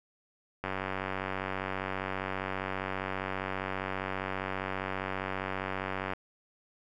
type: click train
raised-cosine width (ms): 0.5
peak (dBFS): -18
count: 523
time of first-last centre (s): 0.64-6.135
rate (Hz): 95
effects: none